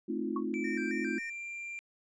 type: chord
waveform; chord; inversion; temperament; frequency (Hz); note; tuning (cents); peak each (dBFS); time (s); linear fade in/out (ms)
sine; F dominant seventh; first; just; 218.3 / 261.9 / 314.3 / 349.2; A3 / C4 / Eb4 / F4; -13 / +2 / +18 / 0; -37; 0.08-1.19; 10
type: tone with exponential decay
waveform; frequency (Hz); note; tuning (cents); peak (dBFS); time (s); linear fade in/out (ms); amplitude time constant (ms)
sine; 1107; C#6; -3; -31; 0.36-0.45; 5; 19
type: tone with pitch glide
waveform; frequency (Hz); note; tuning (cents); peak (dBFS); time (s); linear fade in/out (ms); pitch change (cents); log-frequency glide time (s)
triangle; 2323 to 2375; D7 to D7; -20 to +19; -37; 0.54-1.79; 0; +39; 0.71-1.44
type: tone with vibrato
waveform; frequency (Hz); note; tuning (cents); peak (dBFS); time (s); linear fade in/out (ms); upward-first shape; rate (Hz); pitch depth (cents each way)
triangle; 1700; G#6; +40; -38; 0.64-1.3; 5; square; 3.7; 130
effects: resampled to 22050 Hz